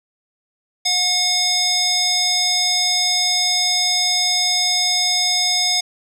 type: tone with band-pass filter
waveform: square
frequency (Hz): 725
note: F#5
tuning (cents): -35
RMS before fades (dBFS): -18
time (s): 0.85-5.81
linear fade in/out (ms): 10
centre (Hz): 5100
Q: 2.8
effects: none